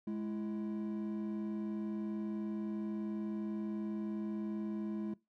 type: tone pair together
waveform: triangle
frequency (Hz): 210.4 / 333.3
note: G#3 / E4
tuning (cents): +23 / +19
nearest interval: minor sixth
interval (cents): 796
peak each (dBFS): -34 / -39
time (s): 0.07-5.14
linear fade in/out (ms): 5
effects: noise-tail reverb RT60 0.2 s tail -21 dB re dry + tanh soft clip ceiling -29 dBFS